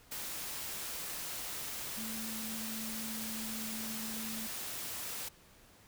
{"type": "tone in noise", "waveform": "sine", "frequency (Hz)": 221.3, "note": "A3", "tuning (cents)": 10, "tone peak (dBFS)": -42, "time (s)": [1.97, 4.47], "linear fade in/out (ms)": 10, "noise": "white", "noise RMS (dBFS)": -41, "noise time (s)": [0.11, 5.29], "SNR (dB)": -4, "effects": ["pink hiss -61 dBFS RMS until 5.87 s"]}